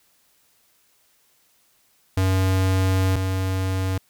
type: tone pair in turn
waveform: square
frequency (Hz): 94.4 / 94.4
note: F#2 / F#2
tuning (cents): +35 / +35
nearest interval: unison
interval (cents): 0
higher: neither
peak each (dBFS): -18 / -22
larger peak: first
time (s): 2.17-3.16 / 3.16-3.98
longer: first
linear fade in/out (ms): 5
effects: white hiss -62 dBFS RMS until 4.09 s